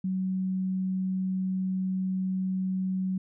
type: tone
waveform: sine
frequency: 187.6 Hz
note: F#3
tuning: 24 cents sharp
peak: -26 dBFS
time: 0.04-3.18 s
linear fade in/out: 5 ms
effects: none